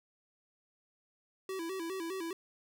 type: tone with vibrato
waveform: square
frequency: 355.6 Hz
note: F4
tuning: 31 cents sharp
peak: -37 dBFS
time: 1.49-2.33 s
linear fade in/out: 2 ms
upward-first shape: square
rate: 4.9 Hz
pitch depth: 120 cents each way
effects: none